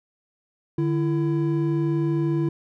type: tone pair together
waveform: triangle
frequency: 148.91 / 334.3 Hz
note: D3 / E4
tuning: +24 / +24 cents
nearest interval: octave + major second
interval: 1400 cents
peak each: -21 dBFS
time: 0.78-2.49 s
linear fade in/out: 5 ms
effects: none